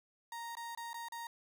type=tone with dropouts; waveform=35% pulse; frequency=932.3 Hz; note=A#5; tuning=in tune; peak=-40 dBFS; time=0.32-1.27 s; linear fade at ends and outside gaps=2 ms; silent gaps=0.553-0.569 / 0.75-0.774 / 0.932-0.942 / 1.085-1.121 s; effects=none